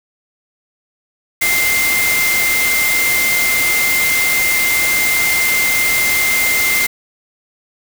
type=tone in noise; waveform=sine; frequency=2093 Hz; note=C7; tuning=in tune; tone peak=-14 dBFS; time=1.41-6.87 s; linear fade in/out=10 ms; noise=white; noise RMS=-18 dBFS; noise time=1.41-6.87 s; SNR=+1 dB; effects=none